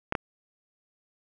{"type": "clicks", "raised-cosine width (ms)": 0.5, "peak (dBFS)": -11, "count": 2, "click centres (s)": [0.124, 0.152], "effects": []}